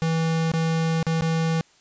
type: tone with dropouts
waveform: square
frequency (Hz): 162.8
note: E3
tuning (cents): -21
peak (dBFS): -21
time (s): 0.02-1.61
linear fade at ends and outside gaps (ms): 0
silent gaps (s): 0.517-0.537 / 1.028-1.067 / 1.209-1.221
effects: white hiss -57 dBFS RMS until 1.8 s + resampled to 16000 Hz